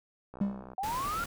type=click train; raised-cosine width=1 ms; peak=-31 dBFS; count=26; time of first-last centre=0.34-0.734 s; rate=63.5 Hz
type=tone with exponential decay; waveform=triangle; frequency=199.6 Hz; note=G3; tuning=32 cents sharp; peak=-21 dBFS; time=0.41-0.75 s; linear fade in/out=2 ms; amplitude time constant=73 ms
type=linear sweep; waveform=sine; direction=up; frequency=740 to 1418 Hz; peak=-31 dBFS; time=0.78-1.24 s; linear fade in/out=2 ms
type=noise; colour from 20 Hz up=pink; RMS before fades=-40 dBFS; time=0.83-1.26 s; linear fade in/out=5 ms
effects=none